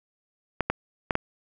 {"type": "clicks", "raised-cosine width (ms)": 0.5, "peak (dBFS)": -8, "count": 4, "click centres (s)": [0.607, 0.7, 1.108, 1.154], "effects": []}